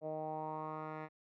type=tone with low-pass filter sweep; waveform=10% pulse; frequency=155.56 Hz; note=D#3; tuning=in tune; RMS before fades=-42 dBFS; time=0.01-1.09 s; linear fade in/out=50 ms; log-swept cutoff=590 to 1700 Hz; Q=4.1; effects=none